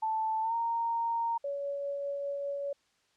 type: tone with pitch glide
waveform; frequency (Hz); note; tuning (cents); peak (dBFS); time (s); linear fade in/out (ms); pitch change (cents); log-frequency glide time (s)
sine; 880 to 925.9; A5 to A#5; 0 to -12; -28; 0.02-1.38; 10; +88; 0.42-0.54
type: tone with tremolo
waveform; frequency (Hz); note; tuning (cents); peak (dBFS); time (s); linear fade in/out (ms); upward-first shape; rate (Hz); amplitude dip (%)
sine; 564; C#5; +30; -31; 1.44-2.73; 5; triangle; 5; 25
effects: white hiss -71 dBFS RMS until 3.16 s + low-pass 6000 Hz 12 dB/octave